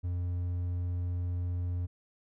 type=tone; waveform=triangle; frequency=88.5 Hz; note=F2; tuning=23 cents sharp; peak=-28 dBFS; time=0.03-1.87 s; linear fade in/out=20 ms; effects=none